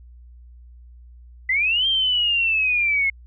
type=linear two-way sweep; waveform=sine; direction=up then down; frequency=1975.5 to 3194 to 2155 Hz; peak=-17 dBFS; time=1.49-3.1 s; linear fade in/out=5 ms; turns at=1.87 s; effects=added 60 Hz sine -42 dBFS peak until 3.26 s